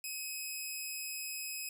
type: tone with amplitude modulation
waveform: 10% pulse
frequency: 2540 Hz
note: D#7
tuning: 35 cents sharp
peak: -28 dBFS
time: 0.04-1.69 s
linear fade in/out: 2 ms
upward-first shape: sine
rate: 160 Hz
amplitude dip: 40%
effects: none